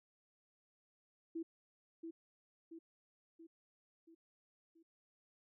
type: tone with echo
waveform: sine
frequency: 329.4 Hz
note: E4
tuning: 1 cent flat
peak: -39 dBFS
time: 1.35-1.43 s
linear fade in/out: 10 ms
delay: 680 ms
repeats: 5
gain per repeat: -5 dB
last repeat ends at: 4.83 s
effects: none